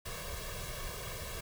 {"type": "noise with comb filter", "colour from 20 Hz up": "pink", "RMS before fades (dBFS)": -41, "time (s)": [0.05, 1.41], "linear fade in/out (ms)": 10, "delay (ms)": 1.8, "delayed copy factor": 0.9, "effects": []}